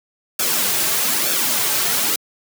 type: noise with flanger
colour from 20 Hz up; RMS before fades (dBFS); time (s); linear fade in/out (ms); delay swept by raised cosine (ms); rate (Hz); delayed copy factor
white; -19; 0.39-2.16; 5; 0.99 to 4.19; 1.1; -0.6
effects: high-pass 150 Hz 12 dB/octave